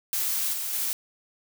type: noise with level steps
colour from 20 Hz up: blue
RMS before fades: -27 / -31 / -28 dBFS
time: 0.13-0.93 s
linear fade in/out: 0 ms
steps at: 0.53 / 0.73 s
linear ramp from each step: 2 ms
effects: none